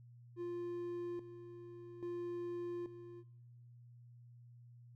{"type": "tone with tremolo", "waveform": "triangle", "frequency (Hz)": 349.2, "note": "F4", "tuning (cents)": 0, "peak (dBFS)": -37, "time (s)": [0.36, 3.24], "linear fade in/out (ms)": 50, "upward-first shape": "square", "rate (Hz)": 0.6, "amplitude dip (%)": 70, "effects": ["noise-tail reverb RT60 0.9 s tail -18 dB re dry", "added 120 Hz sine -56 dBFS peak until 4.95 s"]}